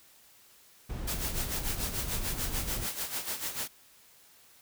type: noise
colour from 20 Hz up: brown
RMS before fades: -36 dBFS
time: 0.89-2.87 s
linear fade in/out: 10 ms
type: noise with tremolo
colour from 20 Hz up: white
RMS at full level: -33 dBFS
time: 1.07-3.68 s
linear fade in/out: 10 ms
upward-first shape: sine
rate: 6.8 Hz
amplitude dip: 70%
effects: white hiss -59 dBFS RMS until 4.61 s